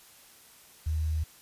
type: tone with quantisation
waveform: sine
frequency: 78.2 Hz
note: D#2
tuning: 9 cents sharp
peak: -26 dBFS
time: 0.86-1.24 s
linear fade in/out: 10 ms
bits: 9
effects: white hiss -55 dBFS RMS until 1.41 s + resampled to 32000 Hz